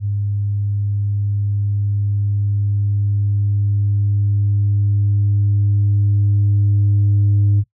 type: tone with level ramp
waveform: sine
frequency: 101.7 Hz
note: G#2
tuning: 36 cents flat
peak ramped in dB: -17 to -9 dBFS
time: 0-7.64 s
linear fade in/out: 50 ms
effects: noise-tail reverb RT60 0.1 s tail -18 dB re dry + tanh soft clip ceiling -9 dBFS